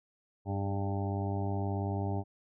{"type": "harmonic tone with a mistuned harmonic", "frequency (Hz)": 98.6, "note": "G2", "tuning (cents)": 11, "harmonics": [1, 2, 3, 4, 6, 7, 8, 9], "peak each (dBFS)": [-32, -39, -40, -41, -45, -44, -42, -47], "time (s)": [0.45, 2.24], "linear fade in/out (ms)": 50, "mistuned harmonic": 4, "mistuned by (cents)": 25, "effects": []}